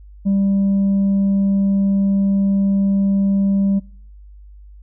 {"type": "tone with tanh clipping", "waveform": "sine", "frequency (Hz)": 196.9, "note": "G3", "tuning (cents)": 8, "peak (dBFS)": -14, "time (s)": [0.25, 3.8], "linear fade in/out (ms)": 20, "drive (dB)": 2, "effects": ["noise-tail reverb RT60 0.6 s tail -26 dB re dry", "added 50 Hz sine -38 dBFS peak until 4.82 s"]}